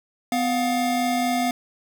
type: tone pair together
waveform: square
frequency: 251 / 708.7 Hz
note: B3 / F5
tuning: +28 / +25 cents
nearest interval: octave + tritone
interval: 1797 cents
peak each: -24 dBFS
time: 0.32-1.51 s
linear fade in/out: 2 ms
effects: none